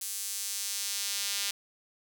sawtooth tone with high-pass filter sweep, 200 Hz, G3, 35 cents sharp, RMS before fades -34 dBFS, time 0.01-1.51 s, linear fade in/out 5 ms, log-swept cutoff 8200 to 3600 Hz, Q 0.89, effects none

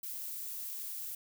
violet noise, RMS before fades -41 dBFS, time 0.03-1.15 s, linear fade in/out 5 ms, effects none

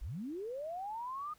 sine linear sweep, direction up, 31.76 to 1245 Hz, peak -38 dBFS, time 0.01-1.34 s, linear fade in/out 10 ms, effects pink hiss -67 dBFS RMS until 1.38 s

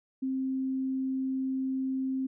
sine tone, 263.7 Hz, C4, 14 cents sharp, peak -28 dBFS, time 0.22-2.27 s, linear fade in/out 10 ms, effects none

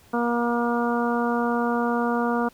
harmonic tone, 237.6 Hz, A#3, 33 cents sharp, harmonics 1 / 2 / 3 / 4 / 5 / 6, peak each -24 / -27 / -29 / -30 / -31 / -32 dBFS, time 0.13-2.49 s, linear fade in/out 10 ms, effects pink hiss -55 dBFS RMS until 2.53 s

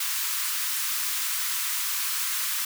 white high-pass noise, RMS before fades -28 dBFS, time 0-2.65 s, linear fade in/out 5 ms, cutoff 1000 Hz, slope 48 dB/octave, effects none

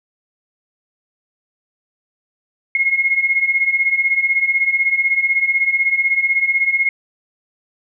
sine beating tone pair, 2146 / 2162 Hz, C7 / C#7, +43 / -44 cents, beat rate 16 Hz, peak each -19 / -15 dBFS, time 2.75-6.89 s, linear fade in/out 2 ms, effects none

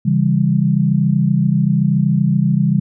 sine chord, C# diminished, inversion none, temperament just, 138.59 / 166.31 / 199.57 Hz, C#3 / E3 / G3, 0 / +16 / +31 cents, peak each -16 dBFS, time 0.05-2.8 s, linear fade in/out 10 ms, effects none

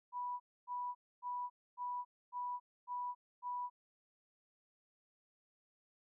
sine tone bursts, 983 Hz, B5, 8 cents flat, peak -38 dBFS, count 7, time 0.12-3.7 s, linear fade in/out 50 ms, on 280 ms, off 270 ms, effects none

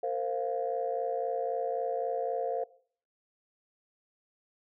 sine chord, Bb suspended second, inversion none, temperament equal with one note detuned, 459.5 / 523.3 / 698.5 Hz, Bb4 / C5 / F5, -25 / 0 / 0 cents, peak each -33 dBFS, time 0.03-2.64 s, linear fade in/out 5 ms, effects noise-tail reverb RT60 0.5 s tail -19 dB re dry + tanh soft clip ceiling -20 dBFS

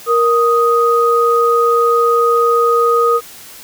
sine tone pair together, 468.8 / 1246.9 Hz, A#4 / D#6, +10 / +3 cents, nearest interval octave + perfect fourth, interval 1693 cents, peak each -12 dBFS, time 0.06-3.21 s, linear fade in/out 50 ms, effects white hiss -36 dBFS RMS until 3.63 s

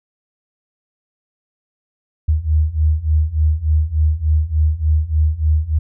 sine beating tone pair, 75.6 / 79 Hz, D#2 / D#2, -49 / +27 cents, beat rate 3.4 Hz, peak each -17 / -15 dBFS, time 2.28-5.79 s, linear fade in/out 10 ms, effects none

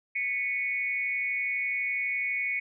sine tone with amplitude modulation, 2217 Hz, C#7, in tune, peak -23 dBFS, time 0.15-2.6 s, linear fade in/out 10 ms, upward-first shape sine, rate 232 Hz, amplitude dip 85%, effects none

